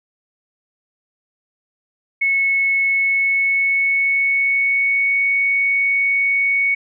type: tone with pitch glide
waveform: sine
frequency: 2198 to 2225 Hz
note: C#7 to C#7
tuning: -15 to +6 cents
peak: -14 dBFS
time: 2.21-6.75 s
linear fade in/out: 10 ms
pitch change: +21 cents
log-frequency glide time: 2.84-5.2 s
effects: none